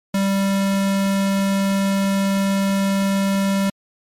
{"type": "tone", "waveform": "square", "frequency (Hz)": 196, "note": "G3", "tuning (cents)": 0, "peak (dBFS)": -17, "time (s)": [0.14, 3.7], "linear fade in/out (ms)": 5, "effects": ["MP3 64 kbps"]}